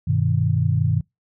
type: chord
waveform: sine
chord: G augmented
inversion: none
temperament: equal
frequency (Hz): 98 / 123.47 / 155.56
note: G2 / B2 / D#3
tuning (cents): 0 / 0 / 0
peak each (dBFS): -21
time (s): 0.07-1.01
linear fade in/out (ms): 10
effects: noise-tail reverb RT60 0.2 s tail -26 dB re dry